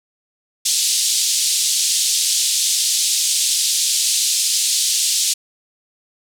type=band-pass noise; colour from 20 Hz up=white; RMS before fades=-18 dBFS; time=0.65-5.34 s; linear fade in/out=10 ms; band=3400 to 9000 Hz; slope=24 dB/octave; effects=none